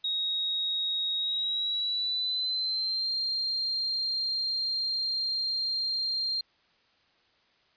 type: tone with pitch glide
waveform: sine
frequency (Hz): 3775 to 4189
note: A#7 to C8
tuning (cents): +21 to +1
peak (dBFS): -27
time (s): 0.04-6.41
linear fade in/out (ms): 5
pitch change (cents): +180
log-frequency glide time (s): 1.16-3.11
effects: white hiss -66 dBFS RMS until 7.76 s + resampled to 11025 Hz